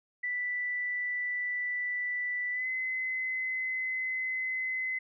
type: tone with pitch glide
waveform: sine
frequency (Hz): 1975.5 to 2039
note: B6 to C7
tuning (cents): 0 to -45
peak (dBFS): -30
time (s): 0.23-4.99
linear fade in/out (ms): 10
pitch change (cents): +55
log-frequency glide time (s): 2.52-2.67
effects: none